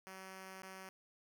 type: tone with dropouts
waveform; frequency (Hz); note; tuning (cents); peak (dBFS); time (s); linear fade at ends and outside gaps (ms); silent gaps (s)
5% pulse; 189.6; F#3; +43; -38; 0.07-0.89; 0; 0.619-0.632
effects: none